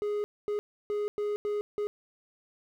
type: tone bursts at uneven times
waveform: triangle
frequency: 415.3 Hz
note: G#4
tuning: in tune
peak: -26 dBFS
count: 6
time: 0.02-0.24 / 0.48-0.59 / 0.9-1.08 / 1.18-1.36 / 1.45-1.61 / 1.78-1.87 s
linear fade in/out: 0 ms
effects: 10-bit